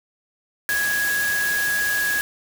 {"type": "tone in noise", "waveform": "sine", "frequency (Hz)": 1661.2, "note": "G#6", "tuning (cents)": 0, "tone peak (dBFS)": -20, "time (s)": [0.69, 2.21], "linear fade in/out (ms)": 0, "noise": "white", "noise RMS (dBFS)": -28, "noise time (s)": [0.69, 2.21], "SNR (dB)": 5, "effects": []}